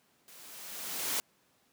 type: noise with level ramp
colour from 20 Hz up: white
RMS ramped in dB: -54 to -31 dBFS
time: 0.28-1.2 s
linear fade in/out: 0 ms
effects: pink hiss -69 dBFS RMS until 1.72 s + high-pass 150 Hz 12 dB/octave